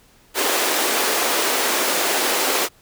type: high-pass noise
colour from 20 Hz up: pink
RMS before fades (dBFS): -20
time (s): 0.34-2.69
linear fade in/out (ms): 50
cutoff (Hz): 330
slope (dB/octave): 24
effects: pink hiss -54 dBFS RMS until 2.81 s